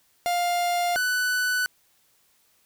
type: tone pair in turn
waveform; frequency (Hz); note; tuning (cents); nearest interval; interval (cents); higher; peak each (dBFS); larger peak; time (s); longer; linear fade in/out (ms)
45% pulse; 702 / 1492.2; F5 / F#6; +9 / +14; octave + minor second; 1305; second; -22; neither; 0.26-0.96 / 0.96-1.66; neither; 0
effects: white hiss -64 dBFS RMS until 2.65 s